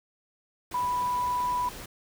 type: tone in noise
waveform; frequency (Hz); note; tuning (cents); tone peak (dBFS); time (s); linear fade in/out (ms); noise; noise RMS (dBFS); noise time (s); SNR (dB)
sine; 987.8; B5; 0; -25; 0.74-1.69; 5; pink; -42; 0.71-1.86; +14
effects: none